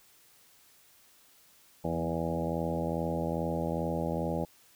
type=harmonic tone with a mistuned harmonic; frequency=82.41 Hz; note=E2; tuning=in tune; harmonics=1 / 2 / 3 / 4 / 5 / 6 / 7 / 8 / 9 / 10; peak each=-40 / -34 / -38 / -38 / -44 / -37 / -37 / -42 / -46 / -40 dBFS; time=1.84-4.45 s; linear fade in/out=5 ms; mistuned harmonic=2; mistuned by=+28 cents; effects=white hiss -61 dBFS RMS until 4.75 s